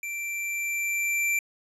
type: tone with level ramp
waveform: square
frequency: 2349 Hz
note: D7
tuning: in tune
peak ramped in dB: -32 to -23 dBFS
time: 0.03-1.39 s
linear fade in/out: 2 ms
effects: resampled to 32000 Hz + 10-bit